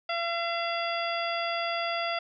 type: harmonic tone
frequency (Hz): 680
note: F5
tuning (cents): -46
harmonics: 1 / 2 / 3 / 4 / 5 / 7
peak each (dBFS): -31 / -34 / -36 / -37 / -38 / -39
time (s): 0.09-2.19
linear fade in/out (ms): 5
effects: none